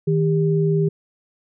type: tone pair together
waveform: sine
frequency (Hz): 158.3 / 398.9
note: D#3 / G4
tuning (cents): +30 / +30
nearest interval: octave + major third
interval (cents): 1600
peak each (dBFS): -17 / -20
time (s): 0.07-0.89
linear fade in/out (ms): 10
effects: none